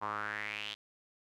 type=tone with band-pass filter sweep; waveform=sawtooth; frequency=104.8 Hz; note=G#2; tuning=16 cents sharp; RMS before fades=-39 dBFS; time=0.01-0.75 s; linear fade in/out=20 ms; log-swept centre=1000 to 3400 Hz; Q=4.9; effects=none